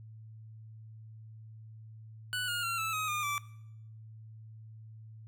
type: tone with pitch steps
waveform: 25% pulse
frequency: 1484 / 1425.2 / 1368.7 / 1314.5 / 1262.4 / 1212.4 / 1164.3 Hz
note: F#6 / F6 / F6 / E6 / D#6 / D#6 / D6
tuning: +5 / +35 / -35 / -5 / +25 / -45 / -15 cents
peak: -28 dBFS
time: 2.33-3.38 s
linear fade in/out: 0 ms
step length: 150 ms
effects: noise-tail reverb RT60 0.8 s tail -20 dB re dry + added 110 Hz sine -47 dBFS peak until 5.27 s